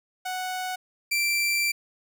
sawtooth tone pair in turn, 740 / 2349 Hz, F#5 / D7, 0 / 0 cents, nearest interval octave + minor sixth, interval 2000 cents, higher second, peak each -25 / -19 dBFS, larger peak second, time 0.25-0.76 / 1.11-1.72 s, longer second, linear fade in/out 10 ms, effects none

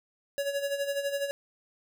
square tone with tremolo, 562 Hz, C#5, 24 cents sharp, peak -27 dBFS, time 0.38-1.31 s, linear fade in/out 0 ms, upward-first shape sine, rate 12 Hz, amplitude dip 65%, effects none

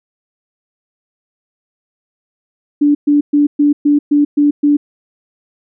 sine tone bursts, 291.4 Hz, D4, 13 cents flat, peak -7 dBFS, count 8, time 2.81-4.77 s, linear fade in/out 10 ms, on 140 ms, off 120 ms, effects none

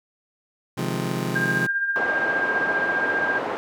25% pulse chord, F minor seventh, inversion second, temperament just, 130.96 / 157.15 / 174.61 / 209.5 Hz, C3 / Eb3 / F3 / Ab3, +2 / +18 / 0 / +15 cents, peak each -25 / -29 / -25 / -27 dBFS, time 0.77-1.67 s, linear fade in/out 10 ms
sine tone with tremolo, 1600 Hz, G6, 35 cents sharp, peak -19 dBFS, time 1.35-3.39 s, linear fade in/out 10 ms, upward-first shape sine, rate 15 Hz, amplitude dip 50%
pink band-pass noise, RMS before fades -28 dBFS, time 1.96-3.57 s, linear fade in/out 0 ms, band 420 to 1200 Hz, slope 12 dB/octave
effects none

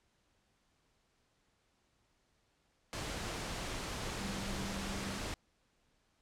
sine tone in noise, 196 Hz, G3, in tune, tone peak -42 dBFS, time 4.21-5.18 s, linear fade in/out 0 ms, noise pink, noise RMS -40 dBFS, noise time 2.93-5.34 s, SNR -5 dB, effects pink hiss -75 dBFS RMS until 6.21 s + low-pass 8000 Hz 12 dB/octave

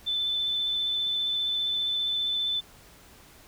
sine tone with vibrato, 3520 Hz, A7, in tune, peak -25 dBFS, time 0.06-2.61 s, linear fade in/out 20 ms, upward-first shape sine, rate 15 Hz, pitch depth 13 cents each way, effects pink hiss -53 dBFS RMS until 3.47 s

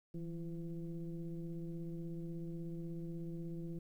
sine tone with frequency modulation, 164.81 Hz, E3, in tune, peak -40 dBFS, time 0.14-3.79 s, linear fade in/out 5 ms, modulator 173 Hz, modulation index 1, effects 12-bit

